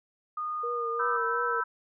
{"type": "tone with pitch glide", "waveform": "sine", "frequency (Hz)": [1227, 1213.6], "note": ["D#6", "D#6"], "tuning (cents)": [-25, -44], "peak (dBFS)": -30, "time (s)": [0.37, 1.17], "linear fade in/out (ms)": 5, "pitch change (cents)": -19, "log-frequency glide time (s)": [0.58, 1]}
{"type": "tone with vibrato", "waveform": "sine", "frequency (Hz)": 470, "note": "A#4", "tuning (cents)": 14, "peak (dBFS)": -32, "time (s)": [0.63, 1.61], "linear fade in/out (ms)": 10, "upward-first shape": "triangle", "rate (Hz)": 2.8, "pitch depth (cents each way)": 45}
{"type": "chord", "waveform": "sine", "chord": "E minor", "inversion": "second", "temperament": "equal with one note detuned", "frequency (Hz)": [987.8, 1318.5, 1540.2], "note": ["B5", "E6", "G6"], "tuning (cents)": [0, 0, -31], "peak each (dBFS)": [-33, -29, -32], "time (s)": [0.99, 1.64], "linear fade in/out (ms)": 10}
{"effects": []}